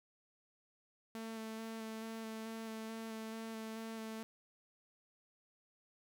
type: tone with vibrato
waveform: sawtooth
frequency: 222.8 Hz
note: A3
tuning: 22 cents sharp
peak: -39 dBFS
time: 1.15-4.23 s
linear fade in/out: 0 ms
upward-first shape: square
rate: 2.3 Hz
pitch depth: 12 cents each way
effects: none